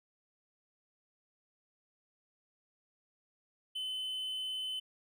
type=tone; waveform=triangle; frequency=3039 Hz; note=F#7; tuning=46 cents sharp; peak=-34 dBFS; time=3.75-4.8 s; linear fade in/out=10 ms; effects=none